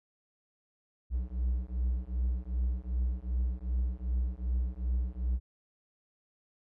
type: beating tone pair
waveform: triangle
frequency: 60.3 / 62.9 Hz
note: B1 / B1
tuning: -41 / +32 cents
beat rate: 2.6 Hz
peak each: -30 dBFS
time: 1.1-5.4 s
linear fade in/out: 50 ms
effects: none